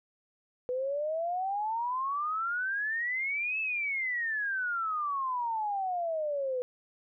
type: exponential two-way sweep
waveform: sine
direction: up then down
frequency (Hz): 492.8 to 2637 to 492.8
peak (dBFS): -29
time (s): 0.69-6.62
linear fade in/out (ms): 0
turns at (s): 3.6
effects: none